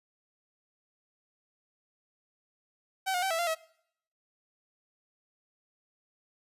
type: tone with pitch steps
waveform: sawtooth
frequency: 764 / 718 / 769 / 657 / 691 / 643 Hz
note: G5 / F5 / G5 / E5 / F5 / E5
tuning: -45 / +48 / -33 / -6 / -19 / -43 cents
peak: -24 dBFS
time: 3.06-3.552 s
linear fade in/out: 20 ms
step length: 82 ms
effects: noise-tail reverb RT60 0.7 s tail -22 dB re dry + resampled to 32000 Hz